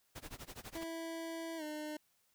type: noise with tremolo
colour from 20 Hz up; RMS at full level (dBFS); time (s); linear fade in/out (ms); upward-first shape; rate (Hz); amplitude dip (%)
pink; -46; 0.15-0.84; 10; sine; 12; 95
type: tone with pitch glide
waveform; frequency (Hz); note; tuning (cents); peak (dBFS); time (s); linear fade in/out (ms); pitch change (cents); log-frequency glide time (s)
25% pulse; 329 to 303.4; E4 to D#4; -3 to -44; -37; 0.75-1.97; 5; -141; 1.57-1.63
effects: white hiss -75 dBFS RMS until 2.34 s